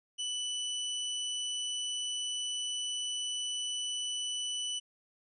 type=tone; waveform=sawtooth; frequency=2979 Hz; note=F#7; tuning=11 cents sharp; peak=-30 dBFS; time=0.18-4.8 s; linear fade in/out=20 ms; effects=resampled to 24000 Hz